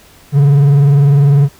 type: tone with vibrato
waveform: triangle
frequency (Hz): 141.9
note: C#3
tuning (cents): +41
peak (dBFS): -3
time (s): 0.32-1.49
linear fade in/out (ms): 50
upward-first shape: triangle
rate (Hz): 20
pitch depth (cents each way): 95
effects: pink hiss -43 dBFS RMS until 1.59 s